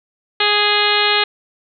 harmonic tone with a mistuned harmonic, 415.3 Hz, G#4, in tune, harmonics 1 / 2 / 3 / 4 / 5 / 6 / 7 / 8 / 9 / 10, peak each -22 / -22 / -22 / -22 / -22 / -22 / -22 / -22 / -22 / -22 dBFS, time 0.4-1.24 s, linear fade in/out 5 ms, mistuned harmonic 9, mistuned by -18 cents, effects none

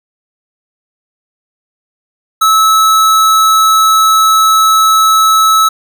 square tone, 1300 Hz, E6, 24 cents flat, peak -6 dBFS, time 2.41-5.69 s, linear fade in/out 10 ms, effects none

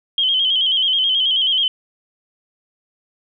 sine tone with vibrato, 3140 Hz, G7, 2 cents sharp, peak -14 dBFS, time 0.18-1.68 s, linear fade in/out 2 ms, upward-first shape square, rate 9.3 Hz, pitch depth 54 cents each way, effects none

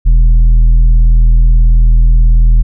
triangle tone with tanh clipping, 40.77 Hz, E1, 18 cents flat, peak -4 dBFS, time 0.05-2.63 s, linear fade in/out 20 ms, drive 10 dB, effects none

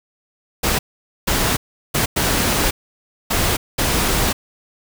pink noise bursts at uneven times, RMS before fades -18 dBFS, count 6, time 0.63-0.79 / 1.27-1.57 / 1.94-2.06 / 2.16-2.71 / 3.3-3.57 / 3.78-4.33 s, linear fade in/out 10 ms, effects none

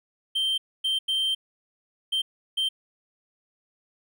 triangle tone bursts at uneven times, 3136 Hz, G7, in tune, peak -21 dBFS, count 5, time 0.35-0.58 / 0.84-0.99 / 1.08-1.35 / 2.12-2.22 / 2.57-2.69 s, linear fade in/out 10 ms, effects none

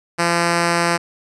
5% pulse tone, 171 Hz, F3, 36 cents flat, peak -4 dBFS, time 0.18-0.98 s, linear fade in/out 20 ms, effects resampled to 24000 Hz

